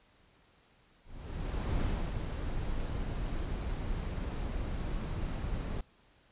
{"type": "noise with ADSR envelope", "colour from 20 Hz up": "brown", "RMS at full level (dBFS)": -30, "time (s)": [1.04, 5.81], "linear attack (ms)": 780, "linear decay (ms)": 320, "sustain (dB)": -5, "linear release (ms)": 4, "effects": ["pink hiss -65 dBFS RMS until 6.31 s", "resampled to 8000 Hz"]}